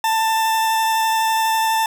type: tone with vibrato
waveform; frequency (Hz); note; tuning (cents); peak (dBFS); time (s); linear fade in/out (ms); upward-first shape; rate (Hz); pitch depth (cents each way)
40% pulse; 889; A5; +18; -15; 0.04-1.86; 2; triangle; 12; 10
effects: none